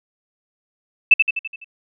sine tone with echo, 2637 Hz, E7, in tune, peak -5 dBFS, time 1.11-1.14 s, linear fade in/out 5 ms, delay 84 ms, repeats 6, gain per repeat -5 dB, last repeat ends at 1.644 s, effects none

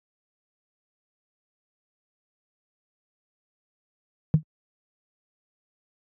sine tone with exponential decay, 155.56 Hz, D#3, in tune, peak -8 dBFS, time 4.34-4.43 s, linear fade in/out 0 ms, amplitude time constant 18 ms, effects tanh soft clip ceiling -9 dBFS + high-pass 60 Hz 12 dB/octave

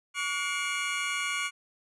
square tone cluster, 1134 / 1443 / 2139 / 2312 / 2877 Hz, C#6 / F#6 / C7 / D7 / F#7, +39 / -44 / +38 / -28 / -49 cents, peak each -37 / -37 / -37 / -34 / -37 dBFS, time 0.14-1.51 s, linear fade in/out 50 ms, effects resampled to 24000 Hz

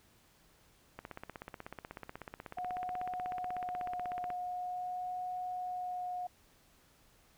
click train, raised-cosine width 0.5 ms, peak -28 dBFS, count 55, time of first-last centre 0.99-4.303 s, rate 16.3 Hz
sine tone with vibrato, 725 Hz, F#5, 35 cents flat, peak -36 dBFS, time 2.57-6.27 s, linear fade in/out 5 ms, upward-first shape sine, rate 0.45 Hz, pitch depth 10 cents each way
effects pink hiss -66 dBFS RMS until 7.37 s

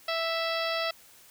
harmonic tone, 659.3 Hz, E5, in tune, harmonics 1 / 2 / 3 / 4 / 5 / 6 / 7 / 8, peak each -31 / -34 / -36 / -37 / -38 / -39 / -39 / -40 dBFS, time 0.08-0.91 s, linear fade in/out 5 ms, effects white hiss -55 dBFS RMS until 1.3 s

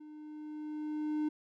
triangle tone with level ramp, 303.6 Hz, D#4, 42 cents flat, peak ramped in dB -46 to -27 dBFS, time 0-1.29 s, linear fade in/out 10 ms, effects none

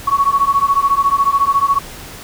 sine beating tone pair, 1108.7 / 1122.7 Hz, C#6 / C#6, 0 / +22 cents, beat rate 14 Hz, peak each -14 dBFS, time 0.07-1.79 s, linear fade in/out 10 ms, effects pink hiss -33 dBFS RMS until 2.23 s

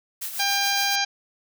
blue noise with tremolo, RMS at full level -30 dBFS, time 0.21-0.96 s, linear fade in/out 10 ms, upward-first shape sine, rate 7.1 Hz, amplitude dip 55%
harmonic tone, 798 Hz, G5, 31 cents sharp, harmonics 1 / 2 / 3 / 4 / 5 / 6 / 7 / 8, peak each -27 / -28 / -29 / -31 / -30 / -28 / -33 / -32 dBFS, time 0.39-1.05 s, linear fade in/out 10 ms
effects none

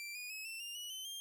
sawtooth tone with pitch steps, 2351 / 2457 / 2567 / 2682 / 2802 / 2928 / 3059 / 3197 Hz, D7 / D#7 / E7 / E7 / F7 / F#7 / G7 / G7, +1 / -22 / -47 / +29 / +5 / -19 / -43 / +33 cents, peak -40 dBFS, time 0-1.2 s, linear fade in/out 0 ms, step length 150 ms, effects none

